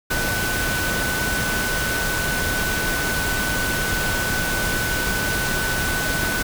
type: tone in noise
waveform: sine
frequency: 1500 Hz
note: F#6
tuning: 23 cents sharp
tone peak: -24 dBFS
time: 0.1-6.43 s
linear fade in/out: 10 ms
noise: pink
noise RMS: -24 dBFS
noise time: 0.1-6.43 s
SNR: -3 dB
effects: none